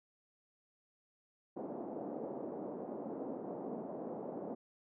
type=band-pass noise; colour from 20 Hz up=pink; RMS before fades=-43 dBFS; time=1.56-4.55 s; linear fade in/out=10 ms; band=220 to 710 Hz; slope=24 dB/octave; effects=none